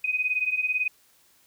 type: beating tone pair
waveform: sine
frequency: 2489 / 2507 Hz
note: D#7 / D#7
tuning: 0 / +12 cents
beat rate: 18 Hz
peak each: -28 / -25 dBFS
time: 0.04-0.88 s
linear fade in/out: 5 ms
effects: white hiss -61 dBFS RMS until 1.46 s